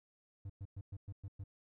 triangle tone bursts, 98 Hz, G2, in tune, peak -40 dBFS, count 7, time 0.45-1.439 s, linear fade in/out 5 ms, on 47 ms, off 110 ms, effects none

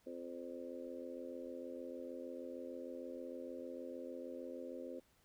harmonic tone with a mistuned harmonic, 86.5 Hz, F2, 16 cents flat, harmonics 3 / 4 / 5 / 6 / 7, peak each -50 / -51 / -54 / -48 / -56 dBFS, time 0.06-5 s, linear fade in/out 10 ms, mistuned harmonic 7, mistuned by -31 cents, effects pink hiss -73 dBFS RMS until 5.24 s

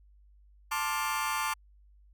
sawtooth chord, D minor seventh, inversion second, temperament just, 881 / 1057.2 / 1174.7 / 1409.6 Hz, A5 / C6 / D6 / F6, +2 / +18 / 0 / +16 cents, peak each -30 / -31 / -30 / -34 dBFS, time 0.71-1.54 s, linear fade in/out 10 ms, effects added 50 Hz sine -56 dBFS peak until 2.13 s

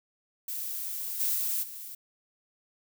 violet noise with level steps, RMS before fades -35 / -28 / -30 / -42 dBFS, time 0.48-1.95 s, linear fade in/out 5 ms, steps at 1.19 / 1.35 / 1.62 s, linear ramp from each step 20 ms, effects none

